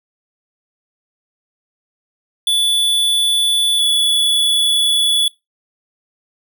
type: tone pair in turn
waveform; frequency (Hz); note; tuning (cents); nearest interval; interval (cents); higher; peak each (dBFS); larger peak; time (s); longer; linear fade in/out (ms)
square; 3460 / 3426; A7 / A7; -30 / -47; unison; 17; first; -13; neither; 2.47-3.79 / 3.79-5.28; second; 2
effects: noise-tail reverb RT60 0.2 s tail -21 dB re dry